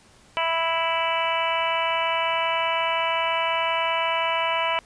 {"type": "harmonic tone", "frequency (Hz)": 329.6, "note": "E4", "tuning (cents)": 0, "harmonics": [2, 3, 4, 5, 6, 7, 8, 9], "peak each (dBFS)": [-28, -25, -32, -36, -35, -29, -33, -30], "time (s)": [0.37, 4.79], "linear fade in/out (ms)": 0, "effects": ["pink hiss -54 dBFS RMS until 4.85 s", "resampled to 22050 Hz"]}